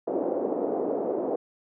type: band-pass noise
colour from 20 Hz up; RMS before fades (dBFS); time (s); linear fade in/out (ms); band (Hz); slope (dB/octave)
pink; -28; 0.07-1.36; 5; 310 to 620; 24
effects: none